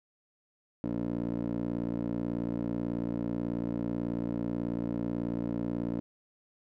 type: tone with band-pass filter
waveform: 15% pulse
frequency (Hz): 58.27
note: A#1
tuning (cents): 0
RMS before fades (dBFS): -33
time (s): 0.84-6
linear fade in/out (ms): 0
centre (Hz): 320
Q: 2.8
effects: none